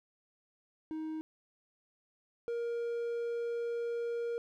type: tone pair in turn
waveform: triangle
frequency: 314.6 / 470 Hz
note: D#4 / A#4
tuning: +19 / +14 cents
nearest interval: perfect fifth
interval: 695 cents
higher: second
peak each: -34 / -31 dBFS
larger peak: second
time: 0.91-1.21 / 2.48-4.38 s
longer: second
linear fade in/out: 0 ms
effects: none